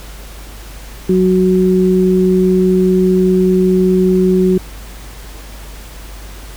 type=tone pair together; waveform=sine; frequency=185 / 370 Hz; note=F#3 / F#4; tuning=0 / 0 cents; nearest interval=octave; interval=1200 cents; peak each=-11 dBFS; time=1.09-4.58 s; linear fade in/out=5 ms; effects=added 50 Hz sine -30 dBFS peak until 6.56 s + pink hiss -36 dBFS RMS until 6.56 s

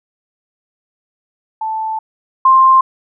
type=tone pair in turn; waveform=sine; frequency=879 / 1052.6 Hz; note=A5 / C6; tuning=-2 / +10 cents; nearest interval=minor third; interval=312 cents; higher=second; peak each=-17 / -5 dBFS; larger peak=second; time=1.61-1.99 / 2.45-2.81 s; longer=first; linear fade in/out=5 ms; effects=none

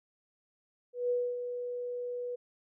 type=tone with ADSR envelope; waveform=sine; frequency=489.5 Hz; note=B4; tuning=15 cents flat; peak=-26 dBFS; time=0.93-2.36 s; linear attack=170 ms; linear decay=260 ms; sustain=-8 dB; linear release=13 ms; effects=none

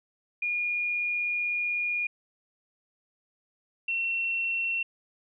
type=tone pair in turn; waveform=sine; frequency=2432 / 2715 Hz; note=D#7 / F7; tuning=-40 / -50 cents; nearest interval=major second; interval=190 cents; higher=second; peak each=-26 dBFS; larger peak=neither; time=0.42-2.07 / 3.88-4.83 s; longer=first; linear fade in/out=5 ms; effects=none

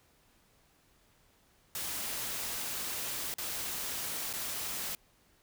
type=noise with dropouts; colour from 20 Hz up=white; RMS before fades=-37 dBFS; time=1.75-4.95 s; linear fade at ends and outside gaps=1 ms; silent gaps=3.34-3.383 / 4.329-4.336 s; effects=pink hiss -67 dBFS RMS until 5.42 s

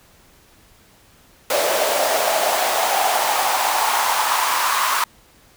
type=noise with high-pass filter sweep; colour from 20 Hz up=pink; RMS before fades=-19 dBFS; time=1.5-5.04 s; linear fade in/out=2 ms; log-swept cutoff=560 to 1100 Hz; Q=4.2; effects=pink hiss -52 dBFS RMS until 5.56 s

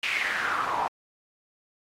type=noise with band-pass filter sweep; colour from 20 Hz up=pink; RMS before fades=-28 dBFS; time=0.03-0.88 s; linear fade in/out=2 ms; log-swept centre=2600 to 840 Hz; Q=5.4; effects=AAC 48 kbps

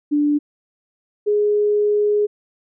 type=tone pair in turn; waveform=sine; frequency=293.7 / 416.3 Hz; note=D4 / G#4; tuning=0 / +4 cents; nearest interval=tritone; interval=604 cents; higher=second; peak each=-14 dBFS; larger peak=neither; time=0.11-0.39 / 1.26-2.27 s; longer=second; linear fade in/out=20 ms; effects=none

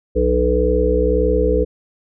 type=harmonic tone with a mistuned harmonic; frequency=61.74 Hz; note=B1; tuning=in tune; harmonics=1 / 3 / 5 / 7 / 8; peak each=-18 / -26 / -23 / -18 / -18 dBFS; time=0.15-1.65 s; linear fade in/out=20 ms; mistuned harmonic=5; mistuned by=-29 cents; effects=none

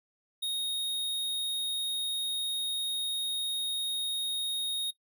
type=tone; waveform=square; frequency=3729 Hz; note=A#7; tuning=in tune; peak=-30 dBFS; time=0.42-4.91 s; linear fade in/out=10 ms; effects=noise-tail reverb RT60 0.1 s tail -20 dB re dry

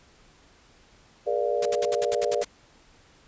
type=chord; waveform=sine; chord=Bb dominant seventh; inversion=third; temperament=equal with one note detuned; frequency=415.3 / 477.1 / 587.3 / 698.5 Hz; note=Ab4 / Bb4 / D5 / F5; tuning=0 / +40 / 0 / 0 cents; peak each=-29 / -27 / -27 / -32 dBFS; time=1.26-2.44 s; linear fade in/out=20 ms
type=noise bursts; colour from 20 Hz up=white; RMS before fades=-31 dBFS; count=9; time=1.62-2.448 s; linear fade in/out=5 ms; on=36 ms; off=63 ms
effects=pink hiss -57 dBFS RMS until 3.27 s + resampled to 16000 Hz

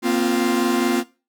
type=chord; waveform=45% pulse; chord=Bb suspended second; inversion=none; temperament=equal with one note detuned; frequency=236.7 / 261.6 / 349.2 Hz; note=Bb3 / C4 / F4; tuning=+27 / 0 / 0 cents; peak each=-22 / -22 / -21 dBFS; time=0.02-1.04 s; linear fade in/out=50 ms; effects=noise-tail reverb RT60 0.3 s tail -18 dB re dry

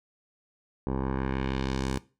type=tone with low-pass filter sweep; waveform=10% pulse; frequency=66.2 Hz; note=C2; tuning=21 cents sharp; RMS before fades=-30 dBFS; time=0.87-1.98 s; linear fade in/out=0 ms; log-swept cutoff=730 to 9300 Hz; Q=1.2; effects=noise-tail reverb RT60 0.3 s tail -18 dB re dry

